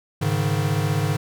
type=chord; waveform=square; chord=Ab suspended fourth; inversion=none; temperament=equal with one note detuned; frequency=103.83 / 139.96 / 155.56 Hz; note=Ab2 / Db3 / Eb3; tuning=0 / +17 / 0 cents; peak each=-25 dBFS; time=0.21-1.17 s; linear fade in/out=10 ms; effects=none